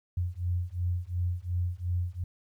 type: beating tone pair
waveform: sine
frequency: 87.31 / 90.11 Hz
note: F2 / F#2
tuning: 0 / -45 cents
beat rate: 2.8 Hz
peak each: -31 dBFS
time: 0.17-2.24 s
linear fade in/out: 5 ms
effects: 11-bit